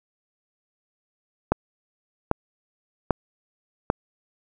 click train, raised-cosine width 1 ms, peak -4 dBFS, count 4, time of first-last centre 1.52-3.901 s, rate 1.26 Hz, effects none

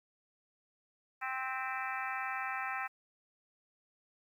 harmonic tone with a mistuned harmonic, 261.6 Hz, C4, in tune, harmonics 3 / 4 / 5 / 6 / 7 / 8 / 9 / 10, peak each -41 / -44 / -41 / -44 / -42 / -47 / -45 / -47 dBFS, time 1.21-2.88 s, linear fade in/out 20 ms, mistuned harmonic 8, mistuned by -70 cents, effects 11-bit

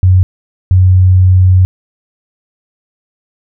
sine tone bursts at uneven times, 92.4 Hz, F#2, 2 cents flat, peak -3 dBFS, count 2, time 0.03-0.23 / 0.71-1.65 s, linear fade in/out 0 ms, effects none

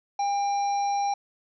harmonic tone with a mistuned harmonic, 805 Hz, G5, 46 cents sharp, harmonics 1 / 3 / 5 / 7, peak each -23 / -42 / -45 / -41 dBFS, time 0.19-1.14 s, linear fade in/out 5 ms, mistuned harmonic 3, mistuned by -37 cents, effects none

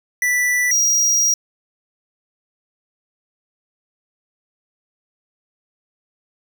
square tone pair in turn, 1973 / 5721 Hz, B6 / F8, -2 / +41 cents, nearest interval octave + tritone, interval 1843 cents, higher second, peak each -16 / -14 dBFS, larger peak second, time 0.22-0.71 / 0.71-1.34 s, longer second, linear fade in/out 2 ms, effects none

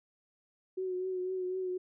sine tone with vibrato, 370 Hz, F#4, in tune, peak -32 dBFS, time 0.77-1.78 s, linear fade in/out 10 ms, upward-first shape triangle, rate 4 Hz, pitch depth 36 cents each way, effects none

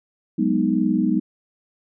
sine chord, G# minor seventh, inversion third, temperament equal, 185 / 207.7 / 246.9 / 311.1 Hz, F#3 / G#3 / B3 / D#4, 0 / 0 / 0 / 0 cents, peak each -24 / -22 / -22 / -22 dBFS, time 0.38-1.2 s, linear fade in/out 10 ms, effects none

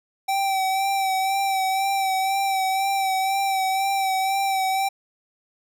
square tone with vibrato, 773 Hz, G5, 24 cents flat, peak -21 dBFS, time 0.28-4.89 s, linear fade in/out 10 ms, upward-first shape sine, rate 2 Hz, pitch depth 30 cents each way, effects none

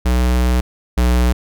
square tone pair in turn, 61.74 / 61.07 Hz, B1 / B1, 0 / -19 cents, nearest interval unison, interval 19 cents, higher first, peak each -13 / -12 dBFS, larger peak second, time 0.05-0.61 / 0.97-1.33 s, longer first, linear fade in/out 10 ms, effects none

